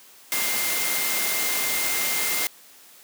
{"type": "tone in noise", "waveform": "sine", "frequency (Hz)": 2100, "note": "C7", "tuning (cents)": 6, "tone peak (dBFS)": -30, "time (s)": [0.32, 2.47], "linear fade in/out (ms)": 0, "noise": "white", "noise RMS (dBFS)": -25, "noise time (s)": [0.32, 2.47], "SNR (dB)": -8, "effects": ["white hiss -50 dBFS RMS until 3.03 s", "high-pass 200 Hz 12 dB/octave"]}